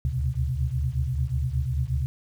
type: tone cluster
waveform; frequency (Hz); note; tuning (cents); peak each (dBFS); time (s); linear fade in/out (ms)
sine; 70.8 / 76 / 122.5 / 131; C#2 / D#2 / B2 / C3; +37 / -40 / -14 / +2; -29; 0.05-2.06; 0
effects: 9-bit